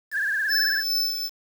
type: tone with vibrato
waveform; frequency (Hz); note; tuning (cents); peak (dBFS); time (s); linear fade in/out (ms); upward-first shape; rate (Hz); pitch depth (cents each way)
sine; 1661.2; G#6; 0; -22; 0.11-0.84; 50; triangle; 18; 120
type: tone with tremolo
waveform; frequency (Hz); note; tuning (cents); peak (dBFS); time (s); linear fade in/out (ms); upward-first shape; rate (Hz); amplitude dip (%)
square; 5274; E8; 0; -21; 0.48-1.3; 50; sine; 2.5; 55
effects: 7-bit